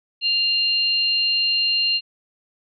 sine tone pair together, 2794 / 4186 Hz, F7 / C8, 0 / 0 cents, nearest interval perfect fifth, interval 700 cents, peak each -20 dBFS, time 0.21-2.01 s, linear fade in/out 50 ms, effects none

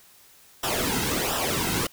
pink noise with flanger, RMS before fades -26 dBFS, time 0.63-1.87 s, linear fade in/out 5 ms, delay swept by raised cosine 0.45 to 1.75 ms, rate 1.4 Hz, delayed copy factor -0.7, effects white hiss -54 dBFS RMS until 1.92 s

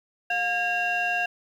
sine tone cluster, 711 / 1623 / 2755 Hz, F5 / G#6 / F7, +31 / -40 / -24 cents, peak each -26 dBFS, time 0.3-1.26 s, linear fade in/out 5 ms, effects tanh soft clip ceiling -18 dBFS + 9-bit

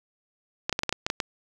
clicks, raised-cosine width 0.2 ms, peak -8 dBFS, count 9, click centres 0.695 / 0.727 / 0.791 / 0.834 / 0.893 / 0.926 / 1.065 / 1.101 / 1.202 s, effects 7-bit

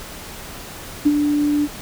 sine tone with ADSR envelope, 293.7 Hz, D4, in tune, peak -9 dBFS, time 1.05-1.68 s, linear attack 16 ms, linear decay 43 ms, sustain -6 dB, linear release 41 ms, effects pink hiss -35 dBFS RMS until 1.81 s

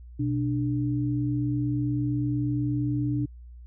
sine tone pair together, 124.2 / 295.4 Hz, B2 / D4, +10 / +10 cents, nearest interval octave + minor third, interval 1500 cents, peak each -26 / -27 dBFS, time 0.19-3.26 s, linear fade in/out 10 ms, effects added 60 Hz sine -42 dBFS peak until 3.66 s

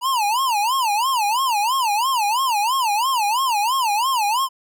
square tone with vibrato, 938 Hz, A#5, 11 cents sharp, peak -18 dBFS, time 0.01-4.49 s, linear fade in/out 50 ms, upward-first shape sine, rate 3 Hz, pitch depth 250 cents each way, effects none

